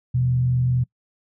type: tone with frequency modulation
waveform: sine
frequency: 125.2 Hz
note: B2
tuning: 24 cents sharp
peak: -17 dBFS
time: 0.14-0.84 s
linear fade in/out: 10 ms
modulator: 44.5 Hz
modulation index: 0.32
effects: noise-tail reverb RT60 0.1 s tail -23 dB re dry